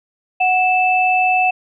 sine tone pair together, 740 / 2637 Hz, F#5 / E7, 0 / 0 cents, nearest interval octave + minor seventh, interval 2200 cents, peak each -14 / -16 dBFS, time 0.4-1.51 s, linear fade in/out 10 ms, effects none

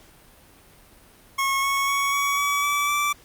25% pulse tone with pitch steps, 1091 / 1103 / 1115.2 / 1127.5 / 1140 / 1152.5 / 1165.3 Hz, C#6 / C#6 / C#6 / C#6 / C#6 / D6 / D6, -28 / -9 / +10 / +29 / +48 / -33 / -14 cents, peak -17 dBFS, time 1.38-3.13 s, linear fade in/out 10 ms, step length 250 ms, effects pink hiss -52 dBFS RMS until 3.24 s + Opus 48 kbps

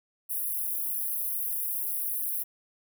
white high-pass noise, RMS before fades -31 dBFS, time 0.29-2.44 s, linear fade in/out 20 ms, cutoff 10000 Hz, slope 96 dB/octave, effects none

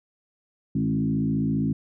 sine tone with frequency modulation, 210 Hz, G#3, 19 cents sharp, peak -21 dBFS, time 0.75-1.73 s, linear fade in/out 5 ms, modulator 55 Hz, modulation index 1.5, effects none

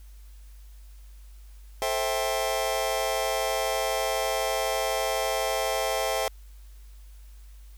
sawtooth chord, A minor seventh, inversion none, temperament just, 440 / 528 / 660 / 792 Hz, A4 / C5 / E5 / G5, 0 / +16 / +2 / +18 cents, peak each -29 / -26 / -25 / -27 dBFS, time 1.82-6.28 s, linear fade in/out 0 ms, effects added 50 Hz sine -44 dBFS peak until 7.77 s + white hiss -61 dBFS RMS until 7.77 s

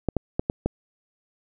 clicks, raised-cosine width 2 ms, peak -9 dBFS, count 5, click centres 0.087 / 0.167 / 0.395 / 0.499 / 0.66 s, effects none

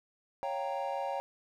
triangle chord, G half-diminished seventh, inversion second, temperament equal, 554.4 / 698.5 / 784 / 932.3 Hz, Db5 / F5 / G5 / Bb5, 0 / 0 / 0 / 0 cents, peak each -35 / -39 / -35 / -37 dBFS, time 0.43-1.2 s, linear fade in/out 0 ms, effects none

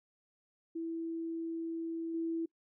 sine tone with level steps, 329.6 Hz, E4, in tune, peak -35 / -32 dBFS, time 0.75-2.46 s, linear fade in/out 10 ms, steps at 2.14 s, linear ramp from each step 5 ms, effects noise-tail reverb RT60 0.1 s tail -24 dB re dry

